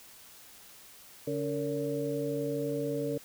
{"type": "harmonic tone with a mistuned harmonic", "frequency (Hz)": 142, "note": "C#3", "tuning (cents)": 42, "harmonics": [1, 2, 3, 4], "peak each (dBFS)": [-38, -35, -33, -37], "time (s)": [1.27, 3.18], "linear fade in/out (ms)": 5, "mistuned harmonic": 3, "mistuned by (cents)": 120, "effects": ["white hiss -53 dBFS RMS until 3.24 s"]}